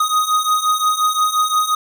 square beating tone pair, 1244.5 / 1250.2 Hz, D#6 / D#6, 0 / +8 cents, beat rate 5.7 Hz, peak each -20 / -17 dBFS, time 0-1.75 s, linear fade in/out 5 ms, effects 8-bit

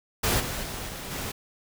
pink noise with level steps, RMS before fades -24 / -32 / -35 / -37 / -33 dBFS, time 0.23-1.32 s, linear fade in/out 10 ms, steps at 0.39 / 0.62 / 0.87 / 1.1 s, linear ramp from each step 20 ms, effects none

